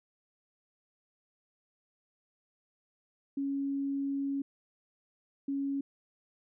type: tone bursts at uneven times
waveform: sine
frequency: 277.2 Hz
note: C#4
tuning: in tune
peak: -30 dBFS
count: 2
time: 3.37-4.42 / 5.48-5.81 s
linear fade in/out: 5 ms
effects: none